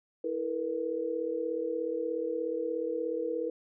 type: tone cluster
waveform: sine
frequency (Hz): 326.4 / 448.3 / 485.1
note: E4 / A4 / B4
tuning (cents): -17 / +32 / -31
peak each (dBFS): -36 / -36 / -32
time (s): 0.24-3.5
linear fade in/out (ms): 5
effects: none